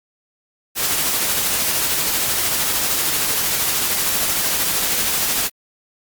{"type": "noise with tremolo", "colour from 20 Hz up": "white", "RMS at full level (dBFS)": -18, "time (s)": [0.75, 5.5], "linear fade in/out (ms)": 50, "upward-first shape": "triangle", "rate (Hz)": 13, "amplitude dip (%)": 30, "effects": ["Opus 48 kbps"]}